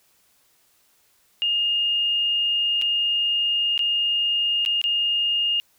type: tone with dropouts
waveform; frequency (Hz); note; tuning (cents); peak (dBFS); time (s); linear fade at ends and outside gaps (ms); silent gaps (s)
sine; 2835; F7; +25; -19; 1.42-5.6; 0; 2.815-2.821 / 3.778-3.792 / 4.651-4.661 / 4.815-4.84
effects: white hiss -62 dBFS RMS until 5.78 s